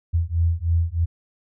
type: beating tone pair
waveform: sine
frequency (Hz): 82.41 / 85.61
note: E2 / F2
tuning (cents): 0 / -34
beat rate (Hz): 3.2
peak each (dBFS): -21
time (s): 0.13-1.06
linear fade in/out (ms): 20
effects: none